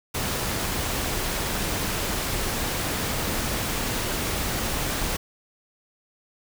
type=noise; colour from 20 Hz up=pink; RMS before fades=-27 dBFS; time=0.14-5.17 s; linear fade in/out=10 ms; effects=none